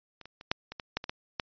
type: clicks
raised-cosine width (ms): 0.2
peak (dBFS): -29 / -28 / -28 / -8 / -22 / -19 / -11 / -20 / -16 / -12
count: 10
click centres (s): 0.213 / 0.256 / 0.411 / 0.515 / 0.72 / 0.798 / 0.97 / 1.041 / 1.095 / 1.398
effects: resampled to 11025 Hz